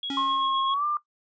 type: tone with tremolo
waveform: sine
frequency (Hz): 3322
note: G#7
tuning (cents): 0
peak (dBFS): -28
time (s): 0.03-0.74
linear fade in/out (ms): 2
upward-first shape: sine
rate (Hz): 7.8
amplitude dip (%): 45
type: tone with exponential decay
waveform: square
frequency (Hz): 277.2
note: C#4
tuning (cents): 0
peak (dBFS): -28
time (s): 0.1-0.75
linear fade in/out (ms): 2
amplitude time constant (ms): 140
type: tone with pitch glide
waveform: sine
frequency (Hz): 1074 to 1191.7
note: C6 to D6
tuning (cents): +45 to +25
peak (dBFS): -23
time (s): 0.17-0.97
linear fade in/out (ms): 2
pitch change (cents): +180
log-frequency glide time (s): 0.69-0.85
effects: noise-tail reverb RT60 0.1 s tail -18 dB re dry + resampled to 16000 Hz